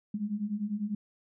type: beating tone pair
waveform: sine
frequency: 200.9 / 210.9 Hz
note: G3 / G#3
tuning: +43 / +27 cents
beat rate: 10 Hz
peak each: -35 / -32 dBFS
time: 0.14-0.95 s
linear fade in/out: 5 ms
effects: none